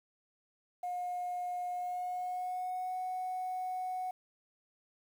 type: tone with pitch glide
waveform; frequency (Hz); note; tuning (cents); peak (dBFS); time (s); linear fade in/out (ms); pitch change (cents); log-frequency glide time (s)
sine; 717 to 739.3; F5 to F#5; +45 to -2; -33; 0.83-4.11; 5; +53; 1.69-2.97
effects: tanh soft clip ceiling -31 dBFS + 10-bit